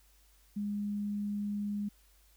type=tone; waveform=sine; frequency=205.4 Hz; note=G#3; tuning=19 cents flat; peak=-32 dBFS; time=0.56-1.89 s; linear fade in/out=10 ms; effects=added 50 Hz sine -63 dBFS peak until 2.36 s + white hiss -67 dBFS RMS until 2.36 s